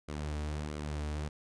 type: tone with flanger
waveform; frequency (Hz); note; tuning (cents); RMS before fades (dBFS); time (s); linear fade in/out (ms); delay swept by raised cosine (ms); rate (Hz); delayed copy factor
sawtooth; 74.9; D2; +35; -37; 0.08-1.29; 10; 1.1 to 5.9; 1.5; -0.5
effects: resampled to 22050 Hz